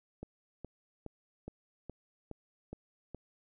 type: click train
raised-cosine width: 2 ms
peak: -29 dBFS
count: 8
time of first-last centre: 0.23-3.147 s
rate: 2.4 Hz
effects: none